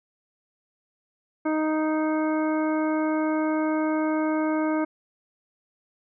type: harmonic tone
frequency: 311.1 Hz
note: D#4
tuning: in tune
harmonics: 1 / 2 / 3 / 4 / 5 / 7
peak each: -23 / -29 / -33 / -35 / -37 / -40 dBFS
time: 1.45-4.85 s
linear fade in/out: 10 ms
effects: none